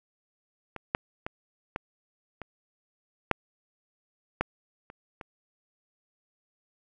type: clicks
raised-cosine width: 0.5 ms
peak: -22 / -9 / -18 / -16 / -23 / -6 / -10 / -29 / -25 dBFS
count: 9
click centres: 0.763 / 0.949 / 1.265 / 1.761 / 2.417 / 3.313 / 4.41 / 4.901 / 5.212 s
effects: none